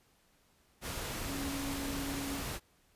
sine tone in noise, 277.2 Hz, C#4, in tune, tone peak -38 dBFS, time 1.25-2.44 s, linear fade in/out 50 ms, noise pink, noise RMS -39 dBFS, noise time 0.81-2.6 s, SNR -2 dB, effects pink hiss -69 dBFS RMS until 2.95 s + resampled to 32000 Hz

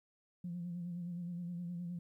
sine tone with vibrato, 174.3 Hz, F3, 3 cents flat, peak -38 dBFS, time 0.44-1.99 s, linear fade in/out 5 ms, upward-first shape sine, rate 9.6 Hz, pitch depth 44 cents each way, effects tanh soft clip ceiling -34 dBFS + 13-bit

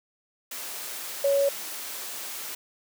sine tone in noise, 559 Hz, C#5, 14 cents sharp, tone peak -19 dBFS, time 1.24-1.49 s, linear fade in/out 5 ms, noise white, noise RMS -36 dBFS, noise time 0.51-2.55 s, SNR +14 dB, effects high-pass 300 Hz 12 dB/octave

